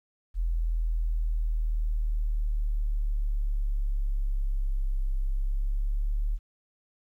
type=exponential two-way sweep; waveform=sine; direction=down then up; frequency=41.74 to 33 to 37.14 Hz; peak=-24 dBFS; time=0.34-6.39 s; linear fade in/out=50 ms; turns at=5.14 s; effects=11-bit